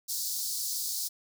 pink high-pass noise, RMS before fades -33 dBFS, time 0.08-1.09 s, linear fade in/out 20 ms, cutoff 4300 Hz, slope 48 dB/octave, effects none

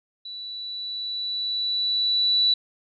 sine tone with level ramp, 3951 Hz, B7, in tune, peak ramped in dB -34 to -16 dBFS, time 0.25-2.54 s, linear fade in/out 5 ms, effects none

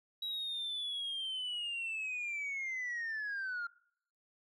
sine linear sweep, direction down, 3879 to 1386 Hz, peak -34 dBFS, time 0.22-3.67 s, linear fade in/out 5 ms, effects noise-tail reverb RT60 0.7 s tail -25 dB re dry + tanh soft clip ceiling -34 dBFS

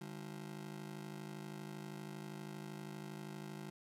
30% pulse ring-modulated tone, 173.7 Hz, F3, 9 cents flat, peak -40 dBFS, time 0.01-3.7 s, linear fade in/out 0 ms, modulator 26.3 Hz, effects resampled to 32000 Hz + 11-bit

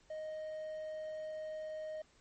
triangle tone with quantisation, 622.3 Hz, D#5, in tune, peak -38 dBFS, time 0.1-2.02 s, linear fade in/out 5 ms, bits 11, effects pink hiss -68 dBFS RMS until 2.2 s + MP3 32 kbps

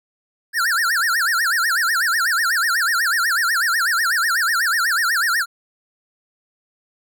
square tone with vibrato, 1590 Hz, G6, 24 cents sharp, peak -17 dBFS, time 0.53-5.46 s, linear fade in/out 50 ms, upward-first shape sine, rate 8.1 Hz, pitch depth 290 cents each way, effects none

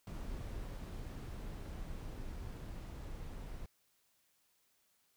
brown noise with level ramp, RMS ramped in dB -43 to -46 dBFS, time 0.07-3.66 s, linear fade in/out 2 ms, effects white hiss -75 dBFS RMS until 5.16 s

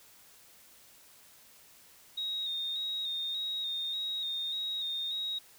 sine tone with vibrato, 3730 Hz, A#7, in tune, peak -32 dBFS, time 2.17-5.39 s, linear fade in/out 10 ms, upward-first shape square, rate 1.7 Hz, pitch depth 29 cents each way, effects white hiss -58 dBFS RMS until 5.58 s

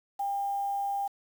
sine tone with quantisation, 800 Hz, G5, 35 cents sharp, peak -28 dBFS, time 0.19-1.08 s, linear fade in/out 10 ms, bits 8, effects none

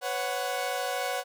sawtooth chord, B suspended second, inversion none, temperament equal with one note detuned, 501.1 / 554.4 / 740 Hz, B4 / C#5 / F#5, +25 / 0 / 0 cents, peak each -31 / -30 / -28 dBFS, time 0.01-1.24 s, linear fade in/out 50 ms, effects none

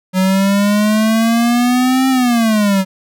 square exponential two-way sweep, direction up then down, 185 to 265.1 to 187.2 Hz, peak -11 dBFS, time 0.13-2.85 s, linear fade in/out 50 ms, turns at 2.09 s, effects none

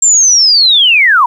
sine linear sweep, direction down, 7459 to 914 Hz, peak -4 dBFS, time 0.02-1.26 s, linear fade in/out 5 ms, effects 7-bit

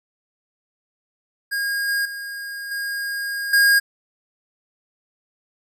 square tone with level steps, 1627 Hz, G#6, 36 cents flat, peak -22 / -20 / -30 / -25 / -13 dBFS, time 1.51-3.8 s, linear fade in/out 20 ms, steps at 1.88 / 2.05 / 2.71 / 3.53 s, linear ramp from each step 5 ms, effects none

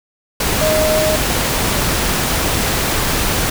sine tone in noise, 622.3 Hz, D#5, in tune, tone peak -14 dBFS, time 0.61-1.16 s, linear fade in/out 5 ms, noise pink, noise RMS -17 dBFS, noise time 0.4-3.5 s, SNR 0 dB, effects none

